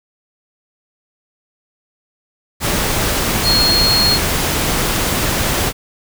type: tone in noise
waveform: sine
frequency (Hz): 4282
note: C8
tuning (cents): +39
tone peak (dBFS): -12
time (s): 3.43-4.19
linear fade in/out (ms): 50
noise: pink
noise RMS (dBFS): -17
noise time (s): 2.6-5.73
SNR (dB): +2
effects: none